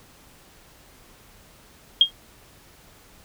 sine tone with exponential decay, 3240 Hz, G#7, 43 cents flat, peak -7 dBFS, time 2.01-2.11 s, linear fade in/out 2 ms, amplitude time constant 20 ms, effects pink hiss -52 dBFS RMS until 3.24 s

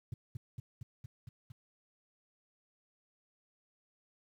sine tone with echo, 117.3 Hz, A#2, 11 cents sharp, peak -33 dBFS, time 0.12-0.14 s, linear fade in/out 5 ms, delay 230 ms, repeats 6, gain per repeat -2 dB, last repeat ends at 1.52 s, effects tanh soft clip ceiling -34 dBFS + 11-bit

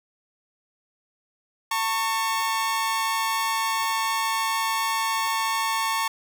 sawtooth tone pair together, 899.3 / 1106 Hz, A5 / C#6, +38 / -4 cents, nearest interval major third, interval 358 cents, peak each -22 dBFS, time 1.71-6.08 s, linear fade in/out 5 ms, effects none

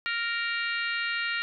harmonic tone, 466.2 Hz, A#4, in tune, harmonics 3 / 4 / 5 / 6 / 7 / 8 / 9, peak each -32 / -32 / -35 / -35 / -45 / -42 / -40 dBFS, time 0.06-1.42 s, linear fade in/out 0 ms, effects none

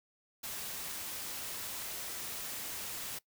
white noise, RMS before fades -41 dBFS, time 0.43-3.19 s, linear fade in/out 10 ms, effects noise-tail reverb RT60 0.1 s tail -20 dB re dry

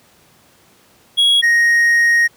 triangle tone pair in turn, 3322 / 1870.9 Hz, G#7 / A#6, 0 / +6 cents, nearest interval minor seventh, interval 994 cents, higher first, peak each -8 dBFS, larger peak neither, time 1.17-1.42 / 1.42-2.28 s, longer second, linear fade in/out 20 ms, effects pink hiss -51 dBFS RMS until 2.36 s + high-pass 100 Hz 12 dB/octave

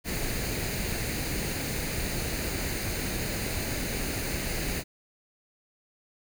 pink noise with comb filter, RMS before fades -31 dBFS, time 0.04-4.84 s, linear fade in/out 50 ms, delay 0.45 ms, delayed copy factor +0.55, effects none

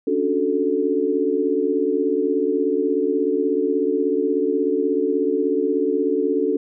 sine chord, D major seventh, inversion third, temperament equal, 277.2 / 293.7 / 370 / 440 Hz, C#4 / D4 / F#4 / A4, 0 / 0 / 0 / 0 cents, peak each -25 / -24 / -23 / -21 dBFS, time 0.07-6.57 s, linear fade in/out 5 ms, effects none

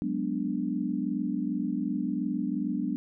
sine chord, G# half-diminished seventh, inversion third, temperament equal, 185 / 207.7 / 246.9 / 293.7 Hz, F#3 / G#3 / B3 / D4, 0 / 0 / 0 / 0 cents, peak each -34 / -33 / -32 / -32 dBFS, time 0.02-2.96 s, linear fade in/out 0 ms, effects none

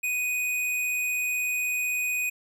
square tone, 2489 Hz, D#7, in tune, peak -26 dBFS, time 0.03-2.3 s, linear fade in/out 10 ms, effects none

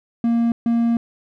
triangle tone bursts at uneven times, 233.1 Hz, A#3, in tune, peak -13 dBFS, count 2, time 0.24-0.52 / 0.66-0.97 s, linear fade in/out 2 ms, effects none

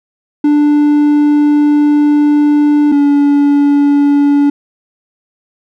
triangle tone pair in turn, 294.6 / 286.4 Hz, D4 / D4, +6 / -43 cents, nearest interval unison, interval 49 cents, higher first, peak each -4 dBFS, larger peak neither, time 0.44-2.92 / 2.92-4.5 s, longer first, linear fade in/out 5 ms, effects none

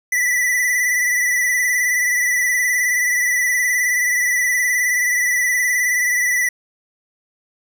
square tone with vibrato, 1975.5 Hz, B6, in tune, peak -16 dBFS, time 0.12-6.49 s, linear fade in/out 5 ms, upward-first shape triangle, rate 19 Hz, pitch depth 52 cents each way, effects none

